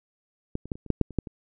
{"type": "clicks", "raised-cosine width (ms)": 3, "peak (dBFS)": [-16, -27, -16, -29, -30, -9, -7, -28, -11, -25], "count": 10, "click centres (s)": [0.554, 0.656, 0.718, 0.755, 0.863, 0.903, 1.013, 1.107, 1.187, 1.272], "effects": []}